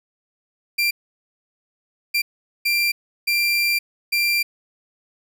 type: tone bursts at uneven times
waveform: 30% pulse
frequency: 2371 Hz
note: D7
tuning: 16 cents sharp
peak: -15 dBFS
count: 5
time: 0.78-0.91 / 2.14-2.22 / 2.65-2.92 / 3.27-3.79 / 4.12-4.43 s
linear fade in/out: 10 ms
effects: none